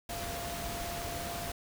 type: tone in noise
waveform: sine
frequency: 690 Hz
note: F5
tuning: 21 cents flat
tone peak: -40 dBFS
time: 0.09-1.52 s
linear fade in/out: 5 ms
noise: pink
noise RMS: -39 dBFS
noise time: 0.09-1.52 s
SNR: -4 dB
effects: none